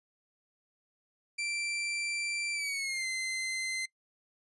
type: tone with pitch glide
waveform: sawtooth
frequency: 2349 to 2069 Hz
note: D7 to C7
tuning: 0 to -20 cents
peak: -29 dBFS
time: 1.38-3.86 s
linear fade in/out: 10 ms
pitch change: -220 cents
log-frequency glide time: 2.53-3.06 s
effects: noise-tail reverb RT60 0.1 s tail -22 dB re dry + resampled to 24000 Hz